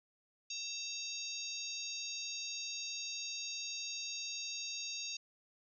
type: harmonic tone with a mistuned harmonic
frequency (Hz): 932.3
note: A#5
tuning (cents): 0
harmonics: 3 / 4 / 5 / 6 / 7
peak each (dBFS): -47 / -46 / -45 / -48 / -45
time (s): 0.5-5.17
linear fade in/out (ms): 5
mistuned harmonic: 3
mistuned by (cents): -71
effects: none